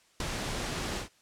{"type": "noise with ADSR envelope", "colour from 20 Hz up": "pink", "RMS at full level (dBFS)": -27, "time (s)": [0.2, 1.09], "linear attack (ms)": 4, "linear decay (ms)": 3, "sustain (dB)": -7, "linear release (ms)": 110, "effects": ["white hiss -64 dBFS RMS until 1.21 s", "low-pass 8000 Hz 12 dB/octave"]}